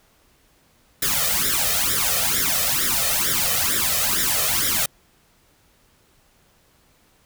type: noise with flanger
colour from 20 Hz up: white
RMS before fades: -21 dBFS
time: 1.02-4.86 s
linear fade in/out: 5 ms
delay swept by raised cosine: 0.55 to 1.65 ms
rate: 2.2 Hz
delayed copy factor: +1
effects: pink hiss -59 dBFS RMS until 7.25 s